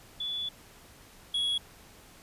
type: tone pair in turn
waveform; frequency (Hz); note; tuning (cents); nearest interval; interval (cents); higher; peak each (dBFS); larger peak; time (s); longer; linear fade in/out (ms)
sine / triangle; 3440 / 3346; A7 / G#7; -40 / +12; unison; 48; first; -31 / -25; second; 0.2-0.49 / 1.34-1.58; first; 5
effects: pink hiss -54 dBFS RMS until 2.22 s + resampled to 32000 Hz